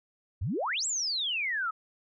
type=exponential two-way sweep; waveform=sine; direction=up then down; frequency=75.1 to 7902 to 1254 Hz; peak=-28 dBFS; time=0.41-1.71 s; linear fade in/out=10 ms; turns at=0.86 s; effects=none